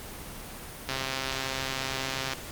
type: click train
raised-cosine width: 0.2 ms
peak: -13 dBFS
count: 193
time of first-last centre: 0.89-2.334 s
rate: 133 Hz
effects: pink hiss -41 dBFS RMS until 2.51 s + Opus 24 kbps